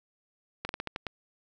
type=slowing click train; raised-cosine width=0.3 ms; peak=-17 dBFS; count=7; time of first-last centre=0.65-1.068 s; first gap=41 ms; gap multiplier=1.21; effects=none